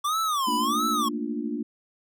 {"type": "tone with vibrato", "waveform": "square", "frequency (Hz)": 1141, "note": "C#6", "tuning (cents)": 50, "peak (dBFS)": -24, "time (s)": [0.04, 1.09], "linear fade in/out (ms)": 10, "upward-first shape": "sine", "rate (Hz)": 1.5, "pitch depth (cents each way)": 250}
{"type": "chord", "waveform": "sine", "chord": "Bb major seventh", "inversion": "third", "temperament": "equal", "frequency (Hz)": [220, 233.1, 293.7, 349.2], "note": ["A3", "Bb3", "D4", "F4"], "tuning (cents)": [0, 0, 0, 0], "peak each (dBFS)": [-35, -31, -31, -36], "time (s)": [0.47, 1.63], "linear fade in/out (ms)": 10}
{"effects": []}